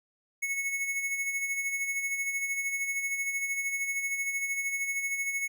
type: tone with tremolo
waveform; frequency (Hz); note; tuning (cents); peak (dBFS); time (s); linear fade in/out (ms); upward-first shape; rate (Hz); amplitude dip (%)
square; 2200; C#7; -14; -28; 0.42-5.48; 10; sine; 13; 50
effects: none

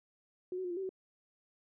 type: tone with pitch steps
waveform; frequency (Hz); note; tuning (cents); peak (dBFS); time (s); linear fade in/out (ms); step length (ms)
sine; 364.3 / 373.6 / 357.4 / 345.8 / 385.5 / 376.5; F#4 / F#4 / F4 / F4 / G4 / F#4; -27 / +17 / +40 / -17 / -29 / +30; -35; 0.52-0.892; 2; 62
effects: none

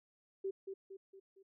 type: tone with echo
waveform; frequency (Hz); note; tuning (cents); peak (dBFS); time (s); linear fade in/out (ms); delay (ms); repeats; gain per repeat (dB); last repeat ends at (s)
sine; 387.6; G4; -20; -35; 0.44-0.51; 10; 230; 4; -6; 1.43
effects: none

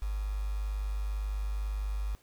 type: tone with quantisation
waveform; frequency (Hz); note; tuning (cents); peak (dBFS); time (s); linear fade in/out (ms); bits
sine; 51; G#1; -31; -30; 0.02-2.15; 0; 8
effects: pink hiss -64 dBFS RMS until 2.22 s

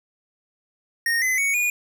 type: tone with pitch steps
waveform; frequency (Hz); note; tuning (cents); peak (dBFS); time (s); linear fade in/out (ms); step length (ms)
square; 1853 / 2032 / 2229 / 2445; A#6 / B6 / C#7 / D#7; -11 / +49 / +9 / -31; -20; 1.06-1.7; 2; 160
effects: none

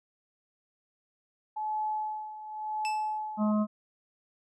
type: tone with tremolo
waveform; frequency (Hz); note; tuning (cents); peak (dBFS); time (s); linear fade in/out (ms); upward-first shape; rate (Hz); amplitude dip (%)
sine; 858; A5; -44; -28; 1.56-3.52; 10; sine; 0.9; 75
type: tone with exponential decay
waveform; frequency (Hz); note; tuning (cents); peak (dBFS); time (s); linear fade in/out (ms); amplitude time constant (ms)
sawtooth; 2637; E7; 0; -28; 2.85-3.18; 0; 70
type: harmonic tone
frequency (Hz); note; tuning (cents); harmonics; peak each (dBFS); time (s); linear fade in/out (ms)
211.8; G#3; +34; 1 / 3 / 5 / 6; -24 / -34 / -38 / -40; 3.37-3.67; 50
effects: resampled to 22050 Hz

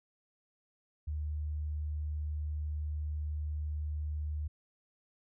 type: tone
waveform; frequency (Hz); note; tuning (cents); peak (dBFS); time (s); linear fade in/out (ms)
sine; 75.5; D2; +48; -33; 1.07-4.48; 10
effects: none

